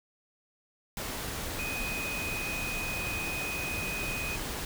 sine tone in noise, 2500 Hz, D#7, 8 cents sharp, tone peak -34 dBFS, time 1.59-4.36 s, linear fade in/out 2 ms, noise pink, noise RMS -36 dBFS, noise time 0.97-4.65 s, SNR -1 dB, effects none

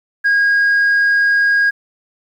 sine tone, 1635 Hz, G#6, 28 cents flat, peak -8 dBFS, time 0.24-1.71 s, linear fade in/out 20 ms, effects tanh soft clip ceiling -9 dBFS + 8-bit

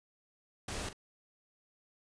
pink noise with echo, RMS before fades -39 dBFS, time 0.68-0.89 s, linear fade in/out 5 ms, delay 41 ms, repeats 1, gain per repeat -11 dB, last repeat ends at 0.931 s, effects resampled to 22050 Hz

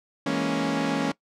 sawtooth chord, A# half-diminished seventh, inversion second, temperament equal, 164.81 / 207.7 / 233.1 / 277.2 Hz, E3 / G#3 / A#3 / C#4, 0 / 0 / 0 / 0 cents, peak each -28 / -28 / -26 / -22 dBFS, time 0.26-1.12 s, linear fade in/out 5 ms, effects noise-tail reverb RT60 0.1 s tail -20 dB re dry + low-pass 6000 Hz 12 dB/octave

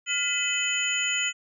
sine tone cluster, 1412 / 2003 / 2568 / 3031 / 6910 Hz, F6 / B6 / E7 / F#7 / A8, +19 / +24 / -46 / +41 / -32 cents, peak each -34 / -31 / -29 / -29 / -30 dBFS, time 0.06-1.33 s, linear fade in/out 50 ms, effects none

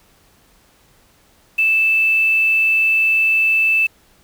sine tone with quantisation, 2637 Hz, E7, in tune, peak -12 dBFS, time 1.58-3.87 s, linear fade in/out 10 ms, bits 6, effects pink hiss -54 dBFS RMS until 4.23 s

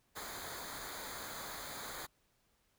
pink noise with comb filter, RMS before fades -45 dBFS, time 0.15-2.07 s, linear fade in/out 20 ms, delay 0.36 ms, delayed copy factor -0.75, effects pink hiss -75 dBFS RMS until 2.78 s

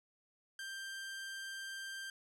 sawtooth tone, 1578 Hz, G6, 11 cents sharp, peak -39 dBFS, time 0.59-2.1 s, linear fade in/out 2 ms, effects low-pass 11000 Hz 12 dB/octave

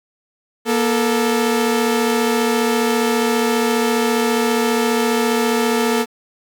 sawtooth tone pair together, 237.4 / 440 Hz, A#3 / A4, +32 / 0 cents, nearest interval major seventh, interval 1068 cents, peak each -14 dBFS, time 0.65-6.06 s, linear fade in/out 50 ms, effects 8-bit

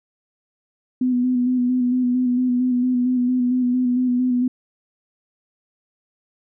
sine tone with vibrato, 249.7 Hz, B3, 19 cents sharp, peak -16 dBFS, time 1.01-4.48 s, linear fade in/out 5 ms, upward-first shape square, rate 4.4 Hz, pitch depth 24 cents each way, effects none

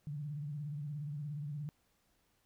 sine tone with vibrato, 146.83 Hz, D3, in tune, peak -38 dBFS, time 0.07-1.69 s, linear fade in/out 0 ms, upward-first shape sine, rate 17 Hz, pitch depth 91 cents each way, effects pink hiss -75 dBFS RMS until 2.45 s

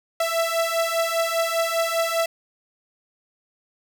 sawtooth beating tone pair, 661 / 666 Hz, E5 / E5, +5 / +18 cents, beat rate 5 Hz, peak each -20 dBFS, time 0.2-2.26 s, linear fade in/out 5 ms, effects none

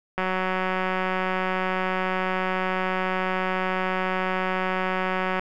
click train, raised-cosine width 0.5 ms, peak -11 dBFS, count 971, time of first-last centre 0.18-5.395 s, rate 186 Hz, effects none

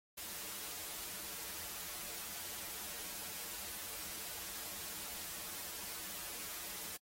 white noise with comb filter, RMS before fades -45 dBFS, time 0.17-6.97 s, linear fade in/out 10 ms, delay 7.7 ms, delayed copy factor -0.9, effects AAC 48 kbps

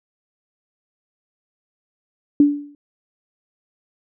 sine tone with exponential decay, 289.6 Hz, D4, 24 cents flat, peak -6 dBFS, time 2.4-2.75 s, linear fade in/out 2 ms, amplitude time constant 75 ms, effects none

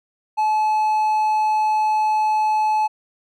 triangle tone, 860 Hz, A5, 40 cents flat, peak -14 dBFS, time 0.37-2.88 s, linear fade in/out 20 ms, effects none

